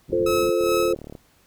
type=low-pass noise; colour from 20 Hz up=white; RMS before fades=-35 dBFS; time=0.08-0.51 s; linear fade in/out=20 ms; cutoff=330 Hz; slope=24 dB/octave
type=chord; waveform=sine; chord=F major; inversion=none; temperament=equal; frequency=349.2 / 440 / 523.3 Hz; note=F4 / A4 / C5; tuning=0 / 0 / 0 cents; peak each=-22 / -23 / -23 dBFS; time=0.12-0.95 s; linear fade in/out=10 ms
type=tone with tremolo; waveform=sawtooth; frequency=1290 Hz; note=E6; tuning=38 cents flat; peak=-20 dBFS; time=0.26-0.93 s; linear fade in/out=5 ms; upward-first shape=sine; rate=2.5 Hz; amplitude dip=70%
type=click train; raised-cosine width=2 ms; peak=-24 dBFS; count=21; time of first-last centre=0.61-1.152 s; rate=36.9 Hz
effects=pink hiss -59 dBFS RMS until 1.46 s